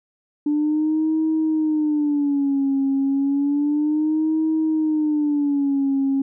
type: tone with vibrato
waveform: sine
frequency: 293.7 Hz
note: D4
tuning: in tune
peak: -16 dBFS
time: 0.46-6.22 s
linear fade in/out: 5 ms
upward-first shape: sine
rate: 0.31 Hz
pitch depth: 130 cents each way
effects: tanh soft clip ceiling -13 dBFS